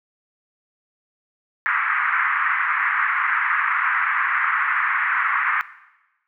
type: band-pass noise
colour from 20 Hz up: pink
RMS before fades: -21 dBFS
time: 1.66-5.61 s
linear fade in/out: 0 ms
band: 1100 to 2100 Hz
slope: 48 dB/octave
effects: noise-tail reverb RT60 1.0 s tail -17 dB re dry